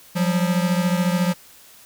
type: beating tone pair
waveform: square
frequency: 175.9 / 189.9 Hz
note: F3 / F#3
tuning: +13 / +45 cents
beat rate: 14 Hz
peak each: -20 / -24 dBFS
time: 0.15-1.34 s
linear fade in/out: 20 ms
effects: white hiss -48 dBFS RMS until 1.85 s